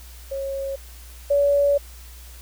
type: tone pair in turn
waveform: sine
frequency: 546 / 569.3 Hz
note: C#5 / C#5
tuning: -26 / +46 cents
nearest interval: minor second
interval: 72 cents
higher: second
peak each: -25 / -15 dBFS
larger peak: second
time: 0.31-0.76 / 1.3-1.78 s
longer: second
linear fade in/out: 10 ms
effects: added 60 Hz sine -40 dBFS peak until 2.41 s + white hiss -47 dBFS RMS until 2.41 s